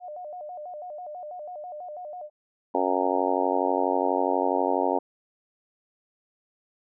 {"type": "tone with vibrato", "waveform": "sine", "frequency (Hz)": 659.3, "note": "E5", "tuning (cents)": 0, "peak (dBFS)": -35, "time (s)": [0, 2.3], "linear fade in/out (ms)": 50, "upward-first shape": "square", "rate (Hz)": 6.1, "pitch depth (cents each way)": 160}
{"type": "harmonic tone", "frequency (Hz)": 92.2, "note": "F#2", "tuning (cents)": -6, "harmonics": [3, 4, 5, 6, 7, 8, 9, 10], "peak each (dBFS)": [-30, -30, -30, -30, -30, -30, -30, -30], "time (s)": [2.74, 4.99], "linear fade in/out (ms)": 10}
{"effects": []}